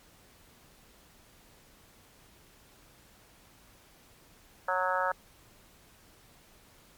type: harmonic tone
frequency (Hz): 184.2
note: F#3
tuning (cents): -7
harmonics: 3 / 4 / 5 / 6 / 7 / 8 / 9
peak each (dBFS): -33 / -36 / -32 / -40 / -32 / -36 / -36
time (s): 4.68-5.12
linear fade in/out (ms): 5
effects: pink hiss -59 dBFS RMS until 6.97 s + MP3 96 kbps